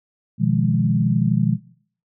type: chord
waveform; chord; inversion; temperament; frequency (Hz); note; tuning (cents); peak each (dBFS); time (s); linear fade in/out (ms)
sine; F half-diminished seventh; second; equal; 123.47 / 155.56 / 174.61 / 207.7; Cb3 / Eb3 / F3 / Ab3; 0 / 0 / 0 / 0; -21; 0.38-1.58; 50
effects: noise-tail reverb RT60 0.5 s tail -17 dB re dry

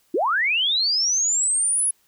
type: linear sweep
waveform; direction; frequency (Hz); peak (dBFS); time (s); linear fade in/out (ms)
sine; up; 285 to 10548; -18; 0.14-1.91; 5
effects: white hiss -63 dBFS RMS until 2.07 s

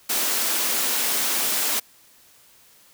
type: high-pass noise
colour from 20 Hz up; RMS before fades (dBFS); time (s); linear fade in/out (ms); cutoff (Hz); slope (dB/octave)
white; -23; 0.09-1.8; 10; 200; 48
effects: white hiss -54 dBFS RMS until 2.93 s

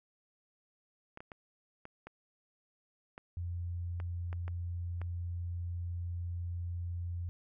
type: clicks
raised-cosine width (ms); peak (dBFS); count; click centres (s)
0.5; -31; 10; 1.174 / 1.205 / 1.318 / 1.854 / 2.07 / 3.179 / 4.001 / 4.329 / 4.48 / 5.016
type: tone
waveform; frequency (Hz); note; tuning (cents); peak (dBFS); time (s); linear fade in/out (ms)
sine; 87; F2; -6; -35; 3.37-7.29; 0
effects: none

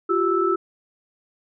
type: tone cluster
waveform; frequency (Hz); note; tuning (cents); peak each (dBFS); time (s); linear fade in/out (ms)
sine; 348.1 / 386.8 / 1316; F4 / G4 / E6; -6 / -23 / -3; -22; 0.09-0.56; 10
effects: none

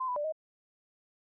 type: tone with pitch steps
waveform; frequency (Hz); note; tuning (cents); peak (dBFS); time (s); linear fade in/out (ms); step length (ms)
sine; 1033 / 992 / 589 / 628; C6 / B5 / D5 / D#5; -22 / +7 / +5 / +16; -30; 0-0.324; 10; 81
effects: none

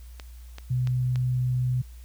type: clicks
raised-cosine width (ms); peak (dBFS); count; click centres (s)
0.2; -22; 4; 0.198 / 0.584 / 0.873 / 1.158
type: tone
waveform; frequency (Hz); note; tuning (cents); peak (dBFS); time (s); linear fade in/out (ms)
sine; 126; B2; +35; -22; 0.7-1.82; 10
effects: added 60 Hz sine -41 dBFS peak until 2.04 s + white hiss -58 dBFS RMS until 2.04 s

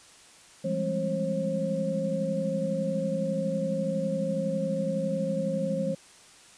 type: tone cluster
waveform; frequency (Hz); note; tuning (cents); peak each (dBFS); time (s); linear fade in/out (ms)
sine; 168.8 / 198.6 / 210.6 / 265.1 / 536; E3 / G3 / G#3 / C4 / C5; +41 / +23 / +24 / +23 / +42; -32 / -33 / -35 / -38 / -29; 0.64-5.95; 10
effects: white hiss -53 dBFS RMS until 6.57 s + resampled to 22050 Hz

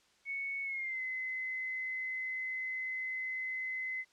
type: tone with pitch glide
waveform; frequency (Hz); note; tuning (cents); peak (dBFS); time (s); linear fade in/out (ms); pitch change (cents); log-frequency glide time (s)
sine; 2214 to 2042; C#7 to C7; -3 to -43; -35; 0.25-4.05; 50; -140; 0.63-1.01
effects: white hiss -68 dBFS RMS until 4.12 s + low-pass 6000 Hz 12 dB/octave

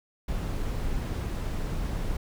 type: noise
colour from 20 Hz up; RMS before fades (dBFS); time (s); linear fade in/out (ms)
brown; -30; 0.28-2.17; 5
effects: none

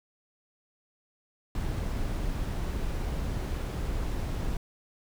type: noise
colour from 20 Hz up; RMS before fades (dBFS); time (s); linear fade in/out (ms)
brown; -31; 1.55-4.57; 2
effects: none

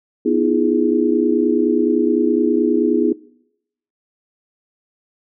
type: chord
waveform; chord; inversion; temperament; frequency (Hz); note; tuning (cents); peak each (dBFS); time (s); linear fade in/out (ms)
sine; F half-diminished seventh; second; equal with one note detuned; 246.9 / 311.1 / 340.7 / 415.3; Cb4 / Eb4 / F4 / Ab4; 0 / 0 / -43 / 0; -19; 0.25-3.13; 10
effects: noise-tail reverb RT60 0.8 s tail -22 dB re dry

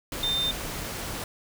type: tone in noise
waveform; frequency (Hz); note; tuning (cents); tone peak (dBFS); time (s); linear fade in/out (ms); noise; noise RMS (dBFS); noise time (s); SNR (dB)
sine; 3600; A7; +39; -24; 0.23-0.51; 2; pink; -34; 0.12-1.24; +7
effects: none

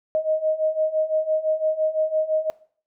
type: beating tone pair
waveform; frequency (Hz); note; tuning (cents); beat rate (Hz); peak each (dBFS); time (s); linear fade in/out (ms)
sine; 622.3 / 628.2; D#5 / D#5; 0 / +16; 5.9; -24 / -22; 0.15-2.5; 0
effects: noise-tail reverb RT60 0.5 s tail -21 dB re dry

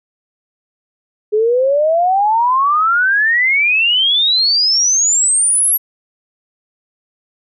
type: exponential sweep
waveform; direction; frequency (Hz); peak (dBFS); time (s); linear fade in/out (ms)
sine; up; 415.3 to 11680; -10; 1.32-5.78; 20
effects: none

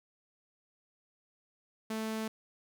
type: tone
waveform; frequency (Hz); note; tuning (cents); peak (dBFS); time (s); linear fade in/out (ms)
sawtooth; 220; A3; 0; -30; 1.9-2.28; 5
effects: none

